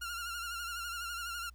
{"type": "tone with vibrato", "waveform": "sawtooth", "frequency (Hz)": 1396.9, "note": "F6", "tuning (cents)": 0, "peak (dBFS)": -34, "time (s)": [0.01, 1.5], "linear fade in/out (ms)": 10, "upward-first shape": "sine", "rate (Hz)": 12, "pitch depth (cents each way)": 53, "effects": ["added 60 Hz sine -52 dBFS peak until 1.54 s", "pink hiss -75 dBFS RMS until 1.54 s"]}